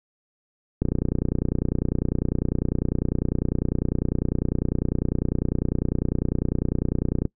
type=click train; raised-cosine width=3 ms; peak=-9 dBFS; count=194; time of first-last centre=0.82-7.253 s; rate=30 Hz; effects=noise-tail reverb RT60 0.1 s tail -25 dB re dry